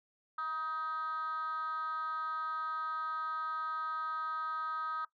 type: tone with frequency modulation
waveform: sine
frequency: 1261 Hz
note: D#6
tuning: 23 cents sharp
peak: -33 dBFS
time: 0.38-5.05 s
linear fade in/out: 5 ms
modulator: 304 Hz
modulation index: 0.59
effects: noise-tail reverb RT60 0.1 s tail -18 dB re dry + tanh soft clip ceiling -31 dBFS